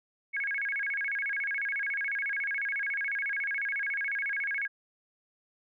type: tone with vibrato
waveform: sine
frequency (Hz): 1900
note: A#6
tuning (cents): +33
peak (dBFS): -29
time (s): 0.33-4.68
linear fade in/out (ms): 20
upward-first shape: square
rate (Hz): 14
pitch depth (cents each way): 260
effects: none